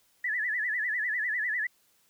sine tone with vibrato, 1839 Hz, A#6, 24 cents flat, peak -27 dBFS, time 0.24-1.67 s, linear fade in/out 5 ms, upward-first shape sine, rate 10 Hz, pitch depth 150 cents each way, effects white hiss -67 dBFS RMS until 2.09 s

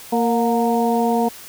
harmonic tone with a mistuned harmonic, 231.7 Hz, A#3, 10 cents flat, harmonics 1 / 2 / 3 / 4, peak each -19 / -21 / -21 / -24 dBFS, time 0.12-1.29 s, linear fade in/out 10 ms, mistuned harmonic 3, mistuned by +47 cents, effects white hiss -39 dBFS RMS until 1.48 s

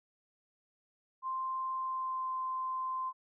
sine tone with pitch glide, 1046.5 to 1038.7 Hz, C6 to C6, 0 to -13 cents, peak -33 dBFS, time 1.22-3.13 s, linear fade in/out 50 ms, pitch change -13 cents, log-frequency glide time 1.74-2.32 s, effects none

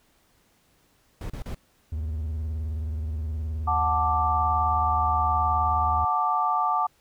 brown noise bursts, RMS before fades -33 dBFS, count 3, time 1.21-1.547 s, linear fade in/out 2 ms, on 89 ms, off 35 ms
triangle tone with vibrato, 77.7 Hz, D#2, 2 cents flat, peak -25 dBFS, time 1.92-6.05 s, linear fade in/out 5 ms, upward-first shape square, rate 19 Hz, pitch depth 94 cents each way
sine chord, D major, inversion first, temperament just, 734.2 / 881 / 1174.7 Hz, F#5 / A5 / D6, -14 / +2 / 0 cents, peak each -27 / -26 / -24 dBFS, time 3.67-6.87 s, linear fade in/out 10 ms
effects pink hiss -64 dBFS RMS until 7 s

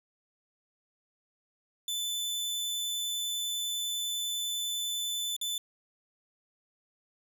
sawtooth tone with dropouts, 3510 Hz, A7, 5 cents flat, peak -28 dBFS, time 1.88-5.58 s, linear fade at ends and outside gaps 2 ms, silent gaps 5.365-5.413 s, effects none

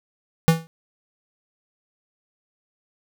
square tone with exponential decay, 163.5 Hz, E3, 14 cents flat, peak -9 dBFS, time 0.48-0.67 s, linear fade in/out 0 ms, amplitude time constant 40 ms, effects none

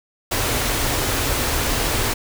pink band-stop noise, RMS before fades -21 dBFS, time 0.31-2.14 s, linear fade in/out 10 ms, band 150 to 220 Hz, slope 96 dB/octave, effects none

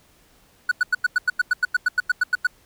triangle tone bursts, 1475 Hz, F#6, 6 cents flat, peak -13 dBFS, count 16, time 0.69-2.47 s, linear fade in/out 5 ms, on 25 ms, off 92 ms, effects pink hiss -57 dBFS RMS until 2.65 s

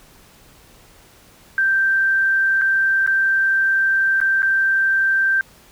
sine tone with dropouts, 1568 Hz, G6, in tune, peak -14 dBFS, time 1.58-5.41 s, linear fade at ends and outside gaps 1 ms, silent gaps 2.614-2.618 / 3.064-3.075 / 4.203-4.214 / 4.421-4.429 s, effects pink hiss -49 dBFS RMS until 5.71 s

